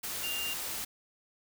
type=tone in noise; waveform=sine; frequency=2794 Hz; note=F7; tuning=in tune; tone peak=-34 dBFS; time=0.23-0.54 s; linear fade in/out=10 ms; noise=white; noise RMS=-37 dBFS; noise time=0.03-0.85 s; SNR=0 dB; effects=none